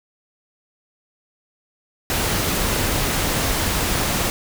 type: noise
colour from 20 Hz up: pink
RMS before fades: -21 dBFS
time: 2.1-4.3 s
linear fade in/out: 0 ms
effects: none